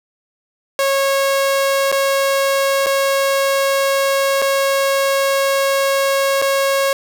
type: tone with dropouts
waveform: sawtooth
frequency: 548 Hz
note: C#5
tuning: 20 cents flat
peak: -10 dBFS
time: 0.79-6.93 s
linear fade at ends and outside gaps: 1 ms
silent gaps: 1.917-1.925 / 2.861-2.867 / 4.418-4.422 / 6.417-6.422 s
effects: 8-bit